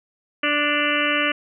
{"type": "harmonic tone with a mistuned harmonic", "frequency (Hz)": 293.7, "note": "D4", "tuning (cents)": 0, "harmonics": [1, 2, 4, 5, 6, 7, 8, 9, 10], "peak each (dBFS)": [-27, -27, -27, -27, -27, -27, -27, -27, -27], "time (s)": [0.43, 1.32], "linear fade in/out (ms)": 5, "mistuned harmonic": 9, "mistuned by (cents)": 29, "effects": []}